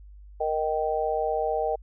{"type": "chord", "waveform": "sine", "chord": "Eb major", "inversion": "second", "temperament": "just", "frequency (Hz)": [466.7, 622.3, 777.8], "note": ["Bb4", "Eb5", "G5"], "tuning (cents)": [2, 0, -14], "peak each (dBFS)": -28, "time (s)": [0.4, 1.76], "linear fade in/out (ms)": 10, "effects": ["added 50 Hz sine -44 dBFS peak until 1.82 s"]}